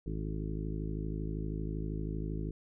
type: harmonic tone with a mistuned harmonic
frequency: 52.7 Hz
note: G#1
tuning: 26 cents sharp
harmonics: 1 / 2 / 3 / 4 / 5 / 6 / 7 / 8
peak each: -37 / -43 / -39 / -46 / -45 / -44 / -47 / -49 dBFS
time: 0.06-2.51 s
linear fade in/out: 5 ms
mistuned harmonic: 8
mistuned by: +40 cents
effects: none